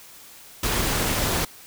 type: noise with amplitude modulation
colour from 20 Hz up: pink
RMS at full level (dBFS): -21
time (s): 0.63-1.45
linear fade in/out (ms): 5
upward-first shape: sine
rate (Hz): 296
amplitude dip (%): 55
effects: white hiss -46 dBFS RMS until 1.66 s